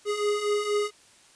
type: beating tone pair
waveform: square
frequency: 411.8 / 416 Hz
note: G#4 / G#4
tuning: -15 / +3 cents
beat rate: 4.2 Hz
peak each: -31 / -26 dBFS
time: 0.05-0.91 s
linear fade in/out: 50 ms
effects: white hiss -56 dBFS RMS until 1.35 s + resampled to 22050 Hz